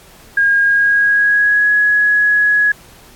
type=tone with pitch glide; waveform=sine; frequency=1625 to 1678.4 Hz; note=G#6 to G#6; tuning=-38 to +18 cents; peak=-9 dBFS; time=0.37-2.72 s; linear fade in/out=5 ms; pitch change=+56 cents; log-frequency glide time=0.63-1.72 s; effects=pink hiss -43 dBFS RMS until 3.15 s + AAC 64 kbps